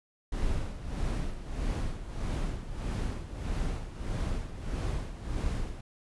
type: noise with tremolo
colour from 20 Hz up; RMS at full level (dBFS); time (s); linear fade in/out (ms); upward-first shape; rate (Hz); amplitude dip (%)
brown; -30; 0.32-5.81; 5; sine; 1.6; 70
effects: resampled to 24000 Hz